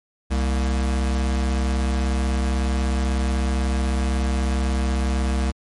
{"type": "tone pair together", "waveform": "square", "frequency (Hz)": [65.3, 232.1], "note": ["C2", "A#3"], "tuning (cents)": [-3, -7], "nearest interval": "octave + minor seventh", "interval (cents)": 2196, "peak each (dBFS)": [-20, -31], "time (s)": [0.3, 5.52], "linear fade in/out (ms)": 20, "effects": ["MP3 48 kbps"]}